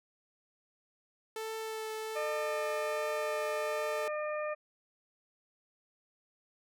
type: tone with vibrato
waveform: sawtooth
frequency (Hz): 440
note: A4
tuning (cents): 0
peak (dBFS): -33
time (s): 1.36-4.08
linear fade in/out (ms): 2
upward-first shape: triangle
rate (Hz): 1.3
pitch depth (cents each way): 14
type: harmonic tone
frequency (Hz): 605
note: D#5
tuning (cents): -49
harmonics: 1 / 2 / 3 / 4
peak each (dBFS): -34 / -40 / -44 / -46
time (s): 2.15-4.55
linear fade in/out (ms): 20
effects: none